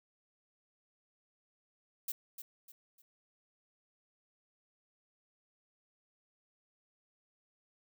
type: noise with echo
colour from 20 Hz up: violet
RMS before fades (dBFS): -37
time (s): 2.08-2.12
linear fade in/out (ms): 5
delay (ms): 300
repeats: 3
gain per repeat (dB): -9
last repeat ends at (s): 3.02
effects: none

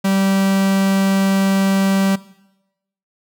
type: tone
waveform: 45% pulse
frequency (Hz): 194.2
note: G3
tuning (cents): -16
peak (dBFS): -14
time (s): 0.04-2.16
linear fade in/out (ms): 10
effects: noise-tail reverb RT60 0.9 s tail -19 dB re dry

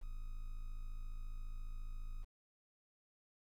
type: tone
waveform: triangle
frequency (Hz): 27.26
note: A0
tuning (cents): -15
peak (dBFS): -39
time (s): 0.01-2.25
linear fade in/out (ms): 20
effects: 11-bit

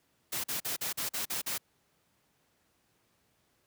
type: noise bursts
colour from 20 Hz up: white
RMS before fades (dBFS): -34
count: 8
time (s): 0.32-1.581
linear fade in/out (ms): 10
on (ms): 120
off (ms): 43
effects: pink hiss -72 dBFS RMS until 3.66 s + high-pass 80 Hz 12 dB/octave

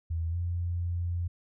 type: tone with pitch glide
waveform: sine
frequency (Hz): 82.41 to 86.86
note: E2 to F2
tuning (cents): 0 to -9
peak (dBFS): -28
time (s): 0.1-1.28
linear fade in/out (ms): 10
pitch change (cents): +91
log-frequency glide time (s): 0.3-0.36
effects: none

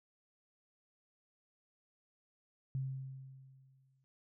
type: tone with exponential decay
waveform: sine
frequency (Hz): 133.1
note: C3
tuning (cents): +30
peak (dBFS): -33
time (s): 2.75-4.04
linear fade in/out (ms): 0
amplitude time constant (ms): 280
effects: none

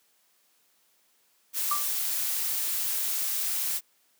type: noise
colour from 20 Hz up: blue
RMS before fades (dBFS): -29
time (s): 1.53-3.81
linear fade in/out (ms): 50
type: tone with exponential decay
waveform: sine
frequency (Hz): 1174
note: D6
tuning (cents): -1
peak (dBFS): -22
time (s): 1.71-1.9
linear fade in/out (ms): 5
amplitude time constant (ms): 41
effects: white hiss -67 dBFS RMS until 4.19 s + high-pass 200 Hz 12 dB/octave

